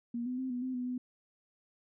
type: tone with pitch steps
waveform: sine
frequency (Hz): 237.1 / 251.5 / 260.4 / 246.3 / 257.9 / 248.3 / 250.3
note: A#3 / B3 / C4 / B3 / C4 / B3 / B3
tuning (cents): +30 / +32 / -8 / -5 / -25 / +9 / +23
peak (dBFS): -33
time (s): 0.14-0.98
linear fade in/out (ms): 5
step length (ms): 120
effects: none